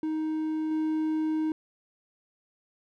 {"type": "tone with level steps", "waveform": "triangle", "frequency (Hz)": 313, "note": "D#4", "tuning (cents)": 10, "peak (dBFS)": [-25, -23], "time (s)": [0.03, 1.52], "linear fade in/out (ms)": 2, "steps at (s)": 0.71, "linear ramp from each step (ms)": 2, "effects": []}